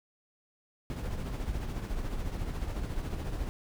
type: noise with tremolo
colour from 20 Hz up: brown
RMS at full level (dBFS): -32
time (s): 0.9-3.49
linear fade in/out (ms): 0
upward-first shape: triangle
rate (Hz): 14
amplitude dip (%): 55
effects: none